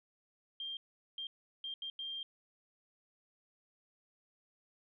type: tone bursts at uneven times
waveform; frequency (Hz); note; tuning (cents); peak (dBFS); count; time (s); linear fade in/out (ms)
sine; 3188; G7; +28; -39; 5; 0.6-0.77 / 1.18-1.27 / 1.64-1.74 / 1.82-1.9 / 1.99-2.23; 2
effects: none